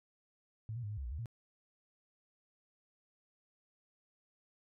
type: tone with pitch steps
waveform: sine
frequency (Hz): 110 / 121.4 / 103.5 / 105.7 / 68.8 / 58.8 / 74.1 / 115.9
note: A2 / B2 / G#2 / G#2 / C#2 / A#1 / D2 / A#2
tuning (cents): 0 / -29 / -5 / +31 / -12 / +16 / +16 / -10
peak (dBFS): -38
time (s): 0.69-1.258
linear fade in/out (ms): 0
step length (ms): 71
effects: none